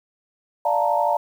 sine chord, Bb major seventh, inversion first, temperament equal, 587.3 / 698.5 / 880 / 932.3 Hz, D5 / F5 / A5 / Bb5, 0 / 0 / 0 / 0 cents, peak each -23 dBFS, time 0.65-1.17 s, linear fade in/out 5 ms, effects 8-bit

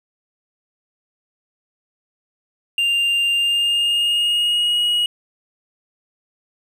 triangle tone with pitch glide, 2794 to 2898 Hz, F7 to F#7, 0 to -37 cents, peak -14 dBFS, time 2.78-5.06 s, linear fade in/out 2 ms, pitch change +63 cents, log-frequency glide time 3.34-4.83 s, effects none

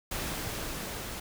pink noise with level ramp, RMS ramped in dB -34 to -39 dBFS, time 0.11-1.2 s, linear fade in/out 5 ms, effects none

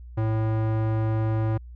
square tone with low-pass filter, 110.3 Hz, A2, 5 cents sharp, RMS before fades -24 dBFS, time 0.17-1.58 s, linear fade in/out 10 ms, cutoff 1200 Hz, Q 0.7, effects added 60 Hz sine -39 dBFS peak until 1.75 s

